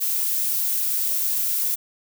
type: noise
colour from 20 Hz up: violet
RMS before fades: -23 dBFS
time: 0-1.76 s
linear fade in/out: 20 ms
effects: none